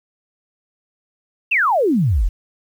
sine exponential sweep, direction down, 2830 to 36 Hz, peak -13 dBFS, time 1.51-2.29 s, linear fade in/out 10 ms, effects 8-bit

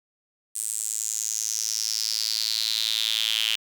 sawtooth tone with high-pass filter sweep, 110.1 Hz, A2, 2 cents sharp, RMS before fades -27 dBFS, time 0.55-3.56 s, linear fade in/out 10 ms, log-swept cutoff 8600 to 3000 Hz, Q 5.6, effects none

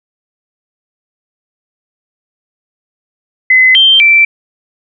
sine tone with pitch steps, 2035 / 3149 / 2338 Hz, C7 / G7 / D7, -49 / +7 / -8 cents, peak -3 dBFS, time 3.5-4.25 s, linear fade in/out 5 ms, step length 250 ms, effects none

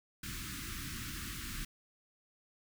pink band-stop noise, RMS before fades -42 dBFS, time 0.23-1.65 s, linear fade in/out 5 ms, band 330 to 1200 Hz, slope 48 dB/octave, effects none

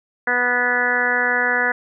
harmonic tone, 245.8 Hz, B3, 8 cents flat, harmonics 1 / 2 / 3 / 4 / 5 / 6 / 7 / 8, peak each -32 / -26 / -27 / -28 / -31 / -22 / -20 / -24 dBFS, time 0.27-1.72 s, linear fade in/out 5 ms, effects none

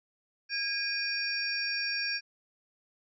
sine tone cluster, 1632 / 2440 / 4628 / 5560 Hz, G#6 / D#7 / D8 / F8, -31 / -34 / -26 / -9 cents, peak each -35 / -35 / -37 / -34 dBFS, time 0.49-2.21 s, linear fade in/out 50 ms, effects none

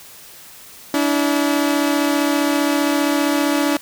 sawtooth tone pair together, 287.5 / 322.7 Hz, D4 / E4, -37 / -37 cents, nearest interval major second, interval 200 cents, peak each -13 / -17 dBFS, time 0.94-3.77 s, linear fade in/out 2 ms, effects white hiss -41 dBFS RMS until 3.81 s

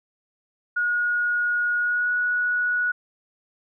sine tone with pitch glide, 1445 to 1464.3 Hz, F#6 to F#6, -41 to -18 cents, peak -20 dBFS, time 0.76-2.92 s, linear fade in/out 10 ms, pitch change +23 cents, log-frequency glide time 1.78-2.13 s, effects none

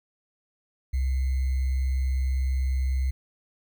sine tone with sample-and-hold, 65.41 Hz, C2, in tune, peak -22 dBFS, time 0.93-3.11 s, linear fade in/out 10 ms, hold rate 2100 Hz, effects none

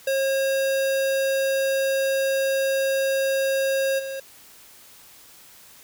square tone with level steps, 540 Hz, C#5, 45 cents flat, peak -21 / -30 dBFS, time 0.07-4.2 s, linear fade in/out 5 ms, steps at 3.98 s, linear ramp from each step 20 ms, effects white hiss -49 dBFS RMS until 5.83 s

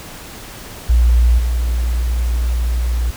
sine tone with level steps, 59.3 Hz, A#1, 30 cents sharp, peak -8 / -14 dBFS, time 0.89-3.11 s, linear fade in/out 10 ms, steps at 1.38 s, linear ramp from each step 10 ms, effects pink hiss -34 dBFS RMS until 3.16 s

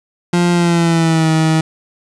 30% pulse tone with pitch glide, 174.61 to 159.2 Hz, F3 to D#3, 0 to +40 cents, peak -8 dBFS, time 0.33-1.61 s, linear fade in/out 5 ms, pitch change -160 cents, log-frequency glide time 0.52-1.29 s, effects resampled to 22050 Hz + 7-bit

